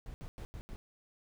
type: noise bursts at uneven times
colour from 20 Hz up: brown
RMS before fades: -44 dBFS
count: 5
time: 0.06-0.14 / 0.21-0.28 / 0.38-0.45 / 0.54-0.61 / 0.69-0.76 s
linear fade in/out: 0 ms
effects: none